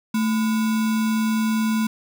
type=tone with sample-and-hold; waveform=sine; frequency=220.3 Hz; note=A3; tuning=2 cents sharp; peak=-18 dBFS; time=0.14-1.87 s; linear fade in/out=5 ms; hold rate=1225 Hz; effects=none